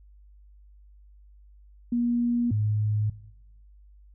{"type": "tone pair in turn", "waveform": "sine", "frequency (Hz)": [238.9, 106.11], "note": ["A#3", "G#2"], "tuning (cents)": [43, 38], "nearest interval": "octave + major second", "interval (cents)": 1405, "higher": "first", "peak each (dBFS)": -22, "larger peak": "neither", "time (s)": [[1.92, 2.51], [2.51, 3.1]], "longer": "neither", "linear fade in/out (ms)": 5, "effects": ["noise-tail reverb RT60 0.9 s tail -18 dB re dry", "added 50 Hz sine -50 dBFS peak until 4.14 s"]}